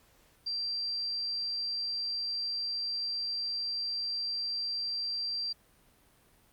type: tone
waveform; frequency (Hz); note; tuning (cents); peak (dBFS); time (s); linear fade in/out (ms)
sine; 4713; D8; +5; -31; 0.46-5.53; 10
effects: pink hiss -64 dBFS RMS until 6.52 s + Opus 48 kbps